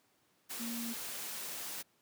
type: tone in noise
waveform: sine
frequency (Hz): 233.1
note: A#3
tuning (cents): 0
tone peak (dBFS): -38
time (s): 0.59-0.94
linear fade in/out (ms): 20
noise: white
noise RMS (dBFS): -42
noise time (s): 0.49-1.83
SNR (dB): +1
effects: pink hiss -72 dBFS RMS until 2.01 s + high-pass 150 Hz 12 dB/octave